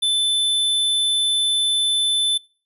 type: tone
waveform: square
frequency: 3520 Hz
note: A7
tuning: in tune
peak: -17 dBFS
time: 0.02-2.38 s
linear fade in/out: 10 ms
effects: noise-tail reverb RT60 0.4 s tail -26 dB re dry + resampled to 32000 Hz